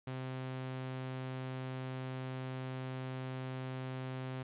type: tone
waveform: sawtooth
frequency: 130 Hz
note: C3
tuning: 11 cents flat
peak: -35 dBFS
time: 0.07-4.43 s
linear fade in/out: 5 ms
effects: resampled to 8000 Hz + 11-bit